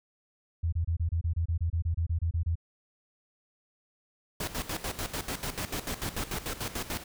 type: tone bursts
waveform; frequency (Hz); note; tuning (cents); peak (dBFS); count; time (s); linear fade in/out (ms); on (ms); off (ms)
sine; 83.3; E2; +19; -25; 16; 0.63-2.555; 10; 95; 27
type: noise with tremolo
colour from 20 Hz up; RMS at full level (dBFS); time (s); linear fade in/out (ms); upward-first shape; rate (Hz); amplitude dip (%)
pink; -33; 4.4-7.04; 5; square; 6.8; 75
effects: none